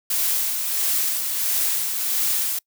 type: noise with tremolo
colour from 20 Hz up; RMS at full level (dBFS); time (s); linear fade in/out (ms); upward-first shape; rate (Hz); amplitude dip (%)
blue; -21; 0.1-2.59; 5; sine; 1.5; 40
effects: noise-tail reverb RT60 0.1 s tail -26 dB re dry